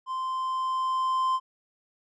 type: tone with level ramp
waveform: triangle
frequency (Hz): 1040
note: C6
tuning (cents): -11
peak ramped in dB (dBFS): -27 to -20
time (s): 0.06-1.4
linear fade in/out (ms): 50
effects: resampled to 22050 Hz